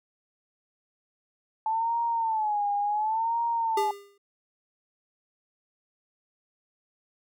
sine tone with vibrato, 872 Hz, A5, 16 cents flat, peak -24 dBFS, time 1.66-3.91 s, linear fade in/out 2 ms, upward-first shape sine, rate 0.7 Hz, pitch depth 120 cents each way
square tone with exponential decay, 402.6 Hz, G4, 46 cents sharp, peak -24 dBFS, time 3.77-4.18 s, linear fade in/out 5 ms, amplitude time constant 87 ms
effects none

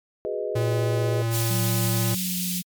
sine chord, G# minor seventh, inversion third, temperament equal with one note detuned, 371.1 / 415.3 / 493.9 / 622.3 Hz, F#4 / G#4 / B4 / D#5, +5 / 0 / 0 / 0 cents, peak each -34 / -29 / -31 / -31 dBFS, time 0.25-1.22 s, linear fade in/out 0 ms
square tone with vibrato, 114.6 Hz, A#2, 29 cents flat, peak -23 dBFS, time 0.55-2.15 s, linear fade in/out 10 ms, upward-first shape sine, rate 16 Hz, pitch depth 8 cents each way
white high-pass noise, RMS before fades -29 dBFS, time 1.3-2.63 s, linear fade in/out 50 ms, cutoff 2600 Hz, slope 24 dB/octave
sine tone with pitch glide, 184.2 to 179.99 Hz, F#3 to F#3, -7 to -48 cents, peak -28 dBFS, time 1.5-2.62 s, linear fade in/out 10 ms, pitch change -41 cents, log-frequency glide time 2.21-2.39 s
effects MP3 96 kbps

